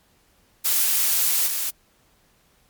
blue noise with level steps, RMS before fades -20 / -25 dBFS, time 0.64-1.71 s, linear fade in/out 20 ms, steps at 1.46 s, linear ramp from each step 20 ms, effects pink hiss -61 dBFS RMS until 2.69 s + MP3 96 kbps

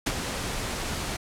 pink noise with ADSR envelope, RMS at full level -24 dBFS, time 0.06-1.17 s, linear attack 10 ms, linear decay 43 ms, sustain -7 dB, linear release 12 ms, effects low-pass 10000 Hz 12 dB/octave

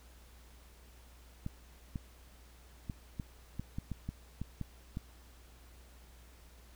clicks, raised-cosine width 5 ms, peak -25 dBFS, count 11, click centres 1.464 / 1.958 / 2.898 / 3.198 / 3.596 / 3.785 / 3.917 / 4.09 / 4.416 / 4.613 / 4.971 s, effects added 60 Hz sine -56 dBFS peak until 6.75 s + pink hiss -62 dBFS RMS until 6.75 s

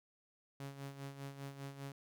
sawtooth tone with tremolo, 138.59 Hz, C#3, in tune, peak -39 dBFS, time 0.6-1.92 s, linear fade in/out 2 ms, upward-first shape sine, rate 5 Hz, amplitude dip 65%, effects none

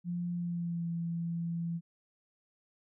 sine tone with pitch glide, 174.61 to 168.66 Hz, F3 to E3, 0 to +40 cents, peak -32 dBFS, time 0.04-1.81 s, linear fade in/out 50 ms, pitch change -60 cents, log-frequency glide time 0.33-0.88 s, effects none

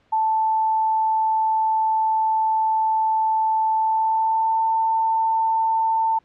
sine tone with pitch glide, 880 to 893.8 Hz, A5 to A5, 0 to +27 cents, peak -17 dBFS, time 0.12-6.19 s, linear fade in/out 10 ms, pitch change +27 cents, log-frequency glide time 3.76-4.64 s, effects pink hiss -61 dBFS RMS until 6.24 s + low-pass 3000 Hz 12 dB/octave

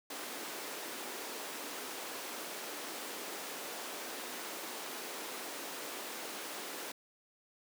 pink high-pass noise, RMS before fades -43 dBFS, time 0.1-6.92 s, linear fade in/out 5 ms, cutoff 280 Hz, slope 24 dB/octave, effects none

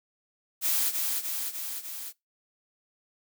blue noise with echo, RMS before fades -26 dBFS, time 0.61-0.93 s, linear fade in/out 50 ms, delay 300 ms, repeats 4, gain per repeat -3 dB, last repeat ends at 2.13 s, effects noise-tail reverb RT60 0.2 s tail -23 dB re dry

